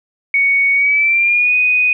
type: tone with pitch glide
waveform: sine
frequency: 2230 to 2489 Hz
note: C#7 to D#7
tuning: +10 to 0 cents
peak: -10 dBFS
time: 0.34-1.93 s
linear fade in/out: 2 ms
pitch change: +190 cents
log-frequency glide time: 0.74-1.55 s
effects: none